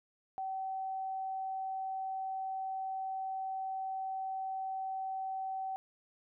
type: tone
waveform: sine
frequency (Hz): 765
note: G5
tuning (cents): -42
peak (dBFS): -35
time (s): 0.38-5.76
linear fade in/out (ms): 0
effects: none